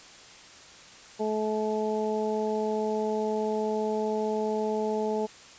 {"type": "harmonic tone", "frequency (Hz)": 215.3, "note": "A3", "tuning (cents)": -37, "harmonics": [1, 2, 3, 4], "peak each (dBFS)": [-32, -28, -34, -34], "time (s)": [1.19, 5.27], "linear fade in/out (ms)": 20, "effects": ["white hiss -49 dBFS RMS until 5.58 s", "resampled to 16000 Hz"]}